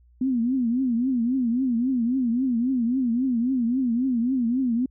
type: tone with vibrato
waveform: sine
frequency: 246.9 Hz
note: B3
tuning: in tune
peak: -20 dBFS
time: 0.21-4.86 s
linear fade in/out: 5 ms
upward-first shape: triangle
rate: 3.7 Hz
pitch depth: 170 cents each way
effects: added 60 Hz sine -53 dBFS peak until 4.9 s